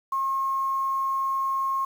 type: tone with quantisation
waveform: sine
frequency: 1077 Hz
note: C6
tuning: 50 cents sharp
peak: -23 dBFS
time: 0.12-1.85 s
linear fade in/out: 5 ms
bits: 8
effects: none